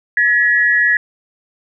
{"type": "tone pair together", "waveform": "sine", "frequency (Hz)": [1691, 1915.5], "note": ["G#6", "A#6"], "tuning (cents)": [31, 47], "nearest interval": "major second", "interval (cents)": 216, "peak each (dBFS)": -13, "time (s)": [0.17, 0.97], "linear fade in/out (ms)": 2, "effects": []}